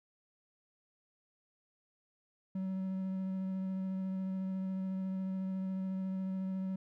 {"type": "tone with vibrato", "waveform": "triangle", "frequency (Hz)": 189.3, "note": "F#3", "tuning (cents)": 40, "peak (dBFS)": -32, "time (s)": [2.55, 6.76], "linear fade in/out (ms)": 5, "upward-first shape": "sine", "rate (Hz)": 14, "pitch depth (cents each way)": 11, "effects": []}